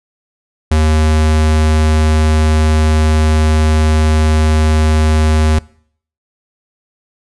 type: tone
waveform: square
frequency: 77.78 Hz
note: D#2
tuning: in tune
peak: -9 dBFS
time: 0.71-5.59 s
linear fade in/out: 5 ms
effects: noise-tail reverb RT60 0.6 s tail -23 dB re dry + resampled to 24000 Hz